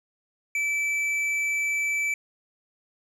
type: tone with tanh clipping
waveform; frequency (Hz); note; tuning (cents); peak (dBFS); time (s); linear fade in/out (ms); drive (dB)
triangle; 2315; D7; -25; -25; 0.55-2.14; 2; 12
effects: none